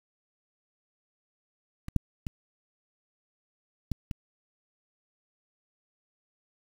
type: clicks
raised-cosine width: 5 ms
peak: -25 / -10 / -22 / -17 / -22 dBFS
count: 5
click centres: 1.884 / 1.963 / 2.268 / 3.917 / 4.112 s
effects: 7-bit